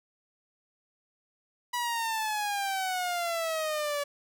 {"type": "exponential sweep", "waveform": "sawtooth", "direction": "down", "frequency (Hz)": [980, 570], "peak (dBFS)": -25, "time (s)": [1.73, 4.04], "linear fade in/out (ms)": 10, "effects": []}